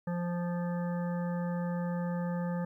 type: harmonic tone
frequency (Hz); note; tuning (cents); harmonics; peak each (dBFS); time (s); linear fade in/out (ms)
174.61; F3; 0; 1 / 3 / 5 / 7 / 9 / 10; -31 / -39 / -44 / -48 / -53 / -51; 0.07-2.65; 5
effects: 12-bit